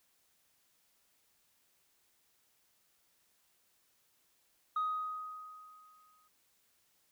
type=tone with exponential decay; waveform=sine; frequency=1253 Hz; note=D#6; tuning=12 cents sharp; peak=-28 dBFS; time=4.76-6.28 s; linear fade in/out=5 ms; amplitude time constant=330 ms; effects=tanh soft clip ceiling -28 dBFS + white hiss -73 dBFS RMS until 7.11 s